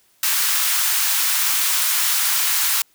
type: high-pass noise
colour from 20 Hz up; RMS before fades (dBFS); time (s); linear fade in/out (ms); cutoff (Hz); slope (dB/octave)
white; -19; 0.23-2.82; 2; 960; 24
effects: white hiss -59 dBFS RMS until 2.94 s